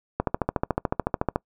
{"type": "click train", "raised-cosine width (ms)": 1, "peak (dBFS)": -8, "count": 17, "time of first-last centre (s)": [0.2, 1.359], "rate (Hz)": 13.8, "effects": ["noise-tail reverb RT60 0.1 s tail -25 dB re dry"]}